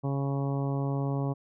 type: harmonic tone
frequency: 138.59 Hz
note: C#3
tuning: in tune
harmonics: 1 / 2 / 3 / 4 / 5 / 6 / 7 / 8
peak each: -28 / -34 / -38 / -40 / -42 / -44 / -45 / -46 dBFS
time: 0.03-1.34 s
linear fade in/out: 20 ms
effects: none